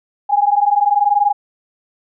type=tone pair together; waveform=sine; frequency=810.2 / 830.6 Hz; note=G#5 / G#5; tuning=-43 / 0 cents; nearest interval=unison; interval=43 cents; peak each=-14 dBFS; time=0.29-1.33 s; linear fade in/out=20 ms; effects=none